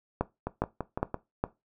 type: two click trains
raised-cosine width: 1 ms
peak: -17 / -12 dBFS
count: 5 / 4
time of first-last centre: 0.47-1.143 / 0.21-1.44 s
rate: 5.94 / 2.44 Hz
effects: noise-tail reverb RT60 0.2 s tail -17 dB re dry